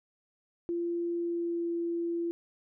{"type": "tone with pitch glide", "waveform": "sine", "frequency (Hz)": [343, 339.8], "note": ["F4", "F4"], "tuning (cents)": [-31, -47], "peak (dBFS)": -29, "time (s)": [0.69, 2.31], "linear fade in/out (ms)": 0, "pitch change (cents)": -16, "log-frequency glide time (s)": [1.15, 1.71], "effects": []}